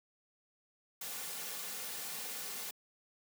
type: noise with comb filter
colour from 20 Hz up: white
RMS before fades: -42 dBFS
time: 1.01-2.71 s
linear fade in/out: 5 ms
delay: 3.1 ms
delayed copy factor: -0.55
effects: high-pass 200 Hz 12 dB/octave